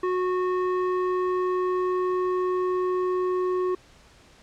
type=tone with low-pass filter sweep; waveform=square; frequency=366.1 Hz; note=F#4; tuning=18 cents flat; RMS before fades=-25 dBFS; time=0.03-3.75 s; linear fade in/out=5 ms; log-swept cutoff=1400 to 910 Hz; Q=1.5; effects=pink hiss -54 dBFS RMS until 4.42 s + low-pass 7000 Hz 12 dB/octave